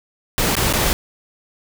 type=noise with dropouts; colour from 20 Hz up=pink; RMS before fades=-18 dBFS; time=0.38-0.93 s; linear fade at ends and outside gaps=0 ms; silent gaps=0.553-0.567 / 0.727-0.736 s; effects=none